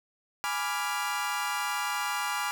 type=chord; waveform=30% pulse; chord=G# diminished seventh; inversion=none; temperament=equal; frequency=830.6 / 987.8 / 1174.7 / 1396.9 Hz; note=G#5 / B5 / D6 / F6; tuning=0 / 0 / 0 / 0 cents; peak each=-32 dBFS; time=0.44-2.51 s; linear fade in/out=0 ms; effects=none